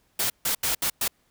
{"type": "noise bursts at uneven times", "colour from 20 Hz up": "white", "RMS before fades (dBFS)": -25, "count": 5, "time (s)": [[0.19, 0.3], [0.45, 0.55], [0.63, 0.75], [0.82, 0.9], [1.01, 1.08]], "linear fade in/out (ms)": 5, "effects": ["pink hiss -67 dBFS RMS until 1.3 s"]}